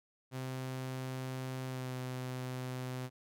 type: tone with pitch glide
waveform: sawtooth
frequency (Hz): 130 to 127.62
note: C3 to C3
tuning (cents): -11 to -43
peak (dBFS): -34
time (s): 0.31-3.1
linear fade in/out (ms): 50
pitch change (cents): -32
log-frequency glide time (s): 1.66-1.93
effects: none